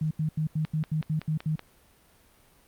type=tone bursts; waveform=sine; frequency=155.56 Hz; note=D#3; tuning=in tune; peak=-24 dBFS; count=9; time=0.01-1.557 s; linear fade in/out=5 ms; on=99 ms; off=82 ms
type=click train; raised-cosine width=0.3 ms; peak=-23 dBFS; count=6; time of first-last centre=0.65-1.593 s; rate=5.3 Hz
effects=pink hiss -60 dBFS RMS until 2.67 s + Opus 48 kbps